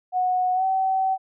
sine tone with pitch glide, 734 to 763 Hz, F#5 to G5, -14 to -47 cents, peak -19 dBFS, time 0.12-1.18 s, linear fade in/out 50 ms, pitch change +67 cents, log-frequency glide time 0.54-0.64 s, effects none

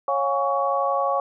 sine tone cluster, 552 / 712 / 823 / 1122 Hz, C#5 / F5 / G#5 / C#6, -7 / +33 / -16 / +21 cents, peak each -24 / -27 / -27 / -24 dBFS, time 0.08-1.2 s, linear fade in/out 2 ms, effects none

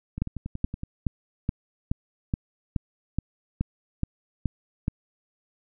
two click trains, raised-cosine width 5 ms, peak -20 / -12 dBFS, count 8 / 12, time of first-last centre 0.18-0.834 / 0.22-4.881 s, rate 10.7 / 2.36 Hz, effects none

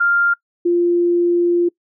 sine tone pair in turn, 1396.9 / 347.5 Hz, F6 / F4, 0 / -9 cents, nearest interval 2 octaves, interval 2409 cents, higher first, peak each -12 dBFS, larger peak neither, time 0-0.34 / 0.65-1.69 s, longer second, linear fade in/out 10 ms, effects noise-tail reverb RT60 0.1 s tail -24 dB re dry

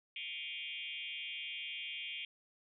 sine tone with frequency modulation, 2794 Hz, F7, in tune, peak -40 dBFS, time 0.16-2.25 s, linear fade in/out 2 ms, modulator 148 Hz, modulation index 3.9, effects none

